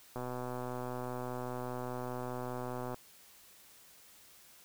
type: click train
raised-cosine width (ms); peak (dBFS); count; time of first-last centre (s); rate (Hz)
1; -26; 349; 0.16-2.944; 125
effects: white hiss -59 dBFS RMS until 4.64 s